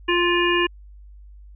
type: harmonic tone with a mistuned harmonic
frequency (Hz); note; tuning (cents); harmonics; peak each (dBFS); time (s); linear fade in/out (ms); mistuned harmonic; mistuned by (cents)
349.2; F4; 0; 1 / 3 / 5 / 7 / 8; -20 / -24 / -24 / -26 / -25; 0.08-0.67; 10; 8; +31
effects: added 50 Hz sine -41 dBFS peak until 1.55 s